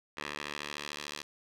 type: tone with band-pass filter sweep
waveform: 10% pulse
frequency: 73.6 Hz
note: D2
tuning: 4 cents sharp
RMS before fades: -41 dBFS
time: 0.17-1.23 s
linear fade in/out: 5 ms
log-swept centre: 2200 to 4200 Hz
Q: 1
effects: none